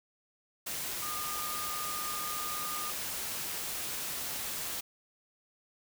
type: tone in noise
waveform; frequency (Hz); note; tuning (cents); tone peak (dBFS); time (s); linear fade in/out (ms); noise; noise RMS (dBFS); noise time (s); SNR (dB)
sine; 1218; D#6; -37; -38; 1.02-2.91; 10; white; -37; 0.66-4.81; -4
effects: none